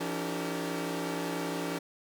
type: tone cluster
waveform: sawtooth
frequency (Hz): 170.9 / 285.1 / 315.9 / 389.7 / 456.8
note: F3 / C#4 / D#4 / G4 / A#4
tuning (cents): -37 / +49 / +26 / -10 / -35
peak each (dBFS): -34 / -32 / -37 / -36 / -36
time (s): 0-1.79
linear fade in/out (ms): 10
effects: none